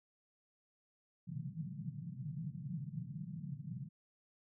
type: band-pass noise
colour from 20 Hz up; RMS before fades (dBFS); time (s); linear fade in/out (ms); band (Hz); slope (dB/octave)
pink; -44; 1.27-3.89; 20; 130 to 180; 48
effects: none